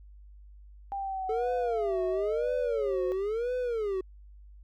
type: linear sweep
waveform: sine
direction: down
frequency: 797 to 515 Hz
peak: -31 dBFS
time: 0.92-3.12 s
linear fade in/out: 0 ms
type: tone with vibrato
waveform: triangle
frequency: 430.2 Hz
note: A4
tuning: 39 cents flat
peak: -26 dBFS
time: 1.29-4.01 s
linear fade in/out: 5 ms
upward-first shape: sine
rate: 0.99 Hz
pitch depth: 270 cents each way
effects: added 50 Hz sine -48 dBFS peak until 4.63 s